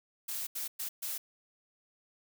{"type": "noise bursts at uneven times", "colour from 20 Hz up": "blue", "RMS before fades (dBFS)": -37, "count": 4, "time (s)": [[0.28, 0.47], [0.55, 0.68], [0.79, 0.89], [1.02, 1.18]], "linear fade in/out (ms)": 10, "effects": []}